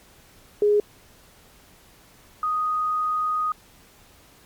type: tone pair in turn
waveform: sine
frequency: 415.3 / 1244.5 Hz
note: G#4 / D#6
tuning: 0 / 0 cents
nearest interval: octave + perfect fifth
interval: 1900 cents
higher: second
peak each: -15 / -21 dBFS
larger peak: first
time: 0.62-0.8 / 2.43-3.52 s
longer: second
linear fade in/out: 2 ms
effects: pink hiss -53 dBFS RMS until 4.45 s + MP3 96 kbps